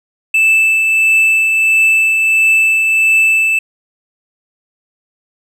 triangle tone with tremolo, 2637 Hz, E7, in tune, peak -5 dBFS, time 0.34-3.59 s, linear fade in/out 5 ms, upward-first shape triangle, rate 1.5 Hz, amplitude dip 35%, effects none

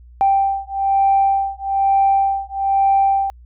sine beating tone pair, 784 / 785.1 Hz, G5 / G5, 0 / +2 cents, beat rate 1.1 Hz, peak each -16 dBFS, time 0.21-3.3 s, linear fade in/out 0 ms, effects tanh soft clip ceiling -6 dBFS + added 60 Hz sine -40 dBFS peak until 3.45 s

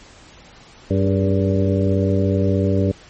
harmonic tone with a mistuned harmonic, 96.5 Hz, G2, 27 cents flat, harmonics 1 / 2 / 3 / 4 / 5 / 6, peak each -18 / -21 / -23 / -24 / -25 / -26 dBFS, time 0.9-2.92 s, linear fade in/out 10 ms, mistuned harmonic 4, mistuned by +66 cents, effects pink hiss -45 dBFS RMS until 3.09 s + MP3 32 kbps

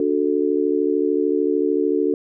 sine chord, D major, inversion none, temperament just, 293.7 / 367.1 / 440.5 Hz, D4 / F#4 / A4, 0 / -14 / +2 cents, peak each -21 dBFS, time 0-2.14 s, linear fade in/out 2 ms, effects none

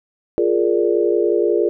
sine chord, Bb dominant seventh, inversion second, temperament equal, 349.2 / 415.3 / 466.2 / 587.3 Hz, F4 / Ab4 / Bb4 / D5, 0 / 0 / 0 / 0 cents, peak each -18 / -18 / -20 / -24 dBFS, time 0.38-1.69 s, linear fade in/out 0 ms, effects none

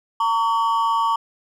triangle ring-modulated tone, 1022 Hz, C6, 41 cents flat, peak -12 dBFS, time 0.2-1.16 s, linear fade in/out 5 ms, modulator 108 Hz, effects none

